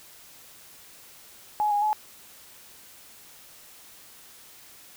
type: tone with pitch steps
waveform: sine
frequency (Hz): 842 / 822 / 852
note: G#5 / G#5 / G#5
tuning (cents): +24 / -18 / +44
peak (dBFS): -21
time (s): 1.6-1.93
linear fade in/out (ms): 0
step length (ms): 110
effects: white hiss -50 dBFS RMS until 4.96 s